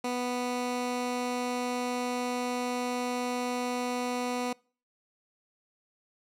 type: tone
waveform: 15% pulse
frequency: 246.9 Hz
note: B3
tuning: in tune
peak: -23 dBFS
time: 0.04-4.53 s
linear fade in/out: 5 ms
effects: noise-tail reverb RT60 0.4 s tail -25 dB re dry + low-pass 11000 Hz 12 dB/octave